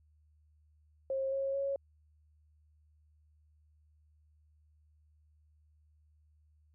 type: tone with pitch steps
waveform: sine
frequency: 536 / 544.1 / 552.3 Hz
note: C5 / C#5 / C#5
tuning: +42 / -32 / -6 cents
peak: -31 dBFS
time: 1.1-1.76 s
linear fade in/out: 2 ms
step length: 220 ms
effects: added 76 Hz sine -64 dBFS peak until 6.74 s